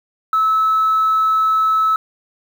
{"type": "tone", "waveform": "sine", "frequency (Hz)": 1300, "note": "E6", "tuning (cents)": -24, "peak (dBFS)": -11, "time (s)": [0.33, 1.96], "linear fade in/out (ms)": 2, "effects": ["tanh soft clip ceiling -9 dBFS", "7-bit"]}